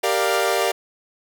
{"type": "chord", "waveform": "sawtooth", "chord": "G minor seventh", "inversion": "none", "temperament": "equal with one note detuned", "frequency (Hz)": [392, 466.2, 591.8, 698.5], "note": ["G4", "Bb4", "D5", "F5"], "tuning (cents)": [0, 0, 13, 0], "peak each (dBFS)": -20, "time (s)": [0.03, 0.72], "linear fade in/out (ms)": 10, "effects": []}